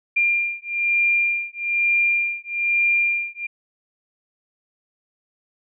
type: beating tone pair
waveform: sine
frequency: 2393 / 2394.1 Hz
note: D7 / D7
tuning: +32 / +33 cents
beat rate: 1.1 Hz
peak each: -21 dBFS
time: 0.16-3.47 s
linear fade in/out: 10 ms
effects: none